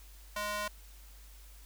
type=tone with high-pass filter; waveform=square; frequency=207.7 Hz; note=G#3; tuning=in tune; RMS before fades=-36 dBFS; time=0.36-0.68 s; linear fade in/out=5 ms; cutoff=890 Hz; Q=1.2; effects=added 50 Hz sine -51 dBFS peak until 1.65 s + white hiss -59 dBFS RMS until 1.65 s